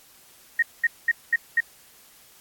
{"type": "tone bursts", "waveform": "sine", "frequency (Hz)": 1864.7, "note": "A#6", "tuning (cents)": 0, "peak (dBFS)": -16, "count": 5, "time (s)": [0.59, 1.605], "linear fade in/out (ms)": 5, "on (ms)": 35, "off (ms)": 210, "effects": ["white hiss -53 dBFS RMS until 2.4 s", "AAC 64 kbps"]}